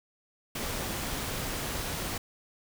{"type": "noise", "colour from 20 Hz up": "pink", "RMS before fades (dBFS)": -34, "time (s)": [0.55, 2.18], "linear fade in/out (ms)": 5, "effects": []}